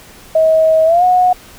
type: tone with pitch glide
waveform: sine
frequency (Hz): 638 to 728.6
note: D#5 to F#5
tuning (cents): +43 to -27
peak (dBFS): -7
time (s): 0.35-1.33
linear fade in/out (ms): 5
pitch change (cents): +230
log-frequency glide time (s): 0.85-1.04
effects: pink hiss -39 dBFS RMS until 1.58 s